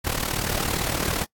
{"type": "noise with amplitude modulation", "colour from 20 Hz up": "pink", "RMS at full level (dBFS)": -23, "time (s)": [0.04, 1.25], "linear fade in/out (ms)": 20, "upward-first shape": "sine", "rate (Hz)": 37.6, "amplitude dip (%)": 75, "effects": ["noise-tail reverb RT60 0.1 s tail -22 dB re dry", "AAC 64 kbps"]}